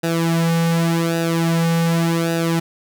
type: tone with flanger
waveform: sawtooth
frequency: 166.4 Hz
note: E3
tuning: 17 cents sharp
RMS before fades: -18 dBFS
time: 0.03-2.6 s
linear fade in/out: 10 ms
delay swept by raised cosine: 0.92 to 3.12 ms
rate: 0.87 Hz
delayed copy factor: -0.8
effects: none